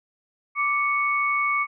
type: tone pair together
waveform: sine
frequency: 1169.7 / 2217 Hz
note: D6 / C#7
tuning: -7 / 0 cents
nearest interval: major seventh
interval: 1107 cents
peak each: -23 dBFS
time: 0.55-1.67 s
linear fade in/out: 50 ms
effects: none